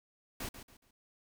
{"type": "noise with echo", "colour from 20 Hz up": "pink", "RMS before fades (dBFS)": -40, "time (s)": [0.4, 0.49], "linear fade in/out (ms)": 5, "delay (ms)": 140, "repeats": 3, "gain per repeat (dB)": -10, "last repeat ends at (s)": 0.91, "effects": []}